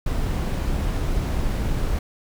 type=noise; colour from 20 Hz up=brown; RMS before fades=-23 dBFS; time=0.06-1.99 s; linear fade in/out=5 ms; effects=none